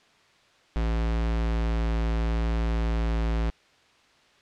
square tone, 56.2 Hz, A1, 37 cents sharp, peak -24 dBFS, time 0.76-3.5 s, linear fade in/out 0 ms, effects white hiss -59 dBFS RMS until 4.41 s + low-pass 4000 Hz 12 dB/octave

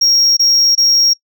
sine tone bursts, 5588 Hz, F8, in tune, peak -5 dBFS, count 3, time 0.01-1.136 s, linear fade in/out 10 ms, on 360 ms, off 23 ms, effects noise-tail reverb RT60 0.1 s tail -25 dB re dry + tanh soft clip ceiling -7 dBFS

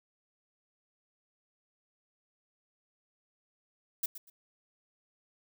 violet noise with echo, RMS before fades -31 dBFS, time 4.03-4.06 s, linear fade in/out 5 ms, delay 120 ms, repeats 2, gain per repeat -13 dB, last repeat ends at 4.3 s, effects none

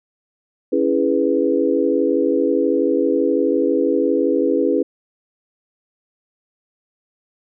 sine chord, C# minor seventh, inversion none, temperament equal, 277.2 / 329.6 / 415.3 / 493.9 Hz, C#4 / E4 / G#4 / B4, 0 / 0 / 0 / 0 cents, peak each -20 dBFS, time 0.72-4.83 s, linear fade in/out 10 ms, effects none

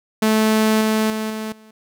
sawtooth tone with level steps, 217.9 Hz, A3, 17 cents flat, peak -10 / -12 / -18 / -21 / -40 dBFS, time 0.22-1.71 s, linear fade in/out 5 ms, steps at 0.81 / 1.1 / 1.3 / 1.52 s, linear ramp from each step 2 ms, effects none

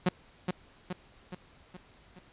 sawtooth tone with echo, 181.4 Hz, F#3, 34 cents flat, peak -19 dBFS, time 0.06-0.09 s, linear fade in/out 5 ms, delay 420 ms, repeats 5, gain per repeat -5 dB, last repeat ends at 2.19 s, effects pink hiss -59 dBFS RMS until 2.32 s + resampled to 8000 Hz

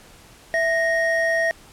triangle tone pair together, 659.3 / 1864.7 Hz, E5 / A#6, 0 / 0 cents, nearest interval octave + tritone, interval 1800 cents, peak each -19 dBFS, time 0.54-1.51 s, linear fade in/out 0 ms, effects pink hiss -48 dBFS RMS until 1.72 s + low-pass 12000 Hz 12 dB/octave

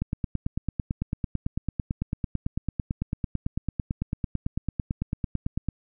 click train, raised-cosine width 5 ms, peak -14 dBFS, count 52, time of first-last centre 0.02-5.687 s, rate 9 Hz, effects none

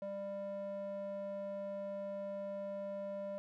square tone with band-pass filter, 198.4 Hz, G3, 21 cents sharp, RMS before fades -42 dBFS, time 0.02-3.38 s, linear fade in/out 0 ms, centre 540 Hz, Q 4.5, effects none

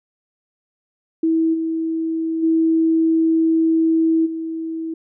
sine tone with level steps, 324.5 Hz, E4, 27 cents flat, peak -14 / -19 / -13 / -23 dBFS, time 1.23-4.94 s, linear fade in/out 5 ms, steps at 1.53 / 2.42 / 4.25 s, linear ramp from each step 20 ms, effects none

